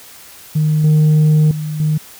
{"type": "tone with level steps", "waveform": "sine", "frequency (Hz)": 153.6, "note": "D#3", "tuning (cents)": -22, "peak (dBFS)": [-10, -5, -19, -11], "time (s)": [0.55, 1.98], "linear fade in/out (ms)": 10, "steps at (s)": [0.84, 1.51, 1.8], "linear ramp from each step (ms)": 2, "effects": ["tanh soft clip ceiling -7 dBFS", "white hiss -39 dBFS RMS until 2.19 s"]}